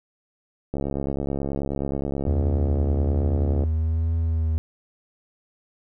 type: click train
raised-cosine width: 2 ms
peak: -14 dBFS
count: 202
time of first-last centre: 0.74-3.636 s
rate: 69.4 Hz
type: tone with vibrato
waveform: triangle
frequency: 80.8 Hz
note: E2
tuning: 34 cents flat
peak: -18 dBFS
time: 2.27-4.58 s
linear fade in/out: 0 ms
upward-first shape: triangle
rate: 1.2 Hz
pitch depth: 33 cents each way
effects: none